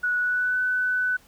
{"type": "tone with pitch glide", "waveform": "sine", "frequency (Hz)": [1469, 1499.9], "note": ["F#6", "F#6"], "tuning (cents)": [-13, 23], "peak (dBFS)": -21, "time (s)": [0.03, 1.17], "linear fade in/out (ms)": 10, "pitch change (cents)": 36, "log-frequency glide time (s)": [0.19, 0.58], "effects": ["pink hiss -56 dBFS RMS until 1.27 s"]}